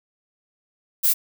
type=noise; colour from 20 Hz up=violet; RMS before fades=-18 dBFS; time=1.03-1.14 s; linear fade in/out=20 ms; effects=none